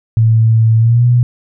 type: tone with pitch glide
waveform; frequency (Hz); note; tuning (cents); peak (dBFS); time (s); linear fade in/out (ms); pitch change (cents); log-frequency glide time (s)
sine; 112.3 to 121.76; A2 to B2; +36 to -24; -6; 0.17-1.23; 0; +140; 0.78-1.05
effects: none